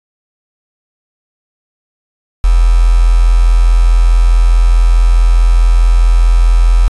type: tone with quantisation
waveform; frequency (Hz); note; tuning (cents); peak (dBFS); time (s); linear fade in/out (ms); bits
sine; 42.35; E1; +48; -4; 2.44-6.88; 0; 4
effects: resampled to 24000 Hz